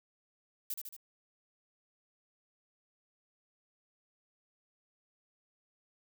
violet noise with echo, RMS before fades -37 dBFS, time 0.7-0.74 s, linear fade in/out 2 ms, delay 75 ms, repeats 3, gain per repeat -4 dB, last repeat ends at 0.965 s, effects none

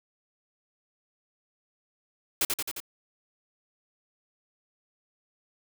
white noise with echo, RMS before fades -25 dBFS, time 2.41-2.45 s, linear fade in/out 2 ms, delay 88 ms, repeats 4, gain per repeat -3 dB, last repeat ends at 2.802 s, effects none

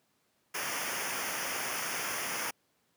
pink noise with comb filter, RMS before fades -35 dBFS, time 0.54-2.51 s, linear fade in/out 10 ms, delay 0.25 ms, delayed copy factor -0.8, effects pink hiss -73 dBFS RMS until 2.96 s + high-pass 150 Hz 12 dB/octave

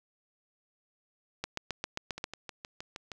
two click trains, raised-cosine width 0.2 ms, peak -16 / -23 dBFS, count 7 / 7, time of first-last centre 1.44-2.241 / 2.18-3.118 s, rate 7.49 / 6.4 Hz, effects none

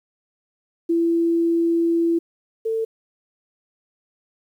sine tone pair in turn, 335.5 / 447.6 Hz, E4 / A4, +31 / +30 cents, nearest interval perfect fourth, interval 499 cents, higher second, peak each -16 / -20 dBFS, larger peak first, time 0.89-2.19 / 2.65-2.85 s, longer first, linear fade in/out 10 ms, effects 9-bit

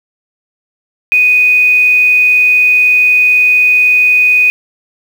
sine tone with quantisation, 2489 Hz, D#7, in tune, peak -5 dBFS, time 1.12-4.5 s, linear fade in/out 0 ms, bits 5, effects none

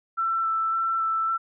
sine tone with vibrato, 1333 Hz, E6, 19 cents sharp, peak -22 dBFS, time 0.17-1.38 s, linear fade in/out 20 ms, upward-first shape square, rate 1.8 Hz, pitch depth 10 cents each way, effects none

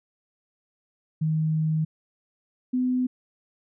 sine tone pair in turn, 157.1 / 252.6 Hz, D#3 / B3, +17 / +39 cents, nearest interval minor sixth, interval 822 cents, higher second, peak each -21 dBFS, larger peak neither, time 1.21-1.85 / 2.73-3.07 s, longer first, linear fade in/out 10 ms, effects none

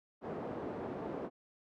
pink band-pass noise, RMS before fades -41 dBFS, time 0.21-1.3 s, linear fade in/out 50 ms, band 220 to 710 Hz, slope 12 dB/octave, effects none

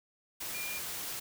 sine tone in noise, 2402 Hz, D7, 38 cents sharp, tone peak -39 dBFS, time 0.54-0.79 s, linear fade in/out 10 ms, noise white, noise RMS -39 dBFS, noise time 0.4-1.2 s, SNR -3 dB, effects none

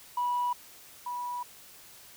sine tone pair in turn, 977 / 977 Hz, B5 / B5, -19 / -19 cents, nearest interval unison, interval 0 cents, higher neither, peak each -25 / -32 dBFS, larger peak first, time 0.17-0.53 / 1.06-1.43 s, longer second, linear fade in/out 5 ms, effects tanh soft clip ceiling -23 dBFS + white hiss -52 dBFS RMS until 2.16 s

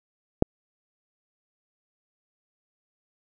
click, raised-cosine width 2 ms, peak -3 dBFS, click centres 0.424 s, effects none

